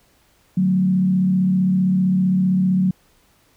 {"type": "tone with frequency modulation", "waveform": "sine", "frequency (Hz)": 185.8, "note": "F#3", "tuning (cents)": 7, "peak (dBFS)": -14, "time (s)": [0.57, 2.91], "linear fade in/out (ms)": 5, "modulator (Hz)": 35.4, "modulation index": 0.5, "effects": ["pink hiss -58 dBFS RMS until 3.56 s"]}